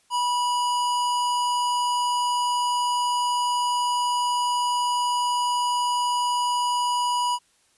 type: tone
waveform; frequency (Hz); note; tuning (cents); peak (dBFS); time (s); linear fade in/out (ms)
square; 976; B5; -21; -22; 0.1-7.39; 50
effects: white hiss -63 dBFS RMS until 7.77 s + resampled to 24000 Hz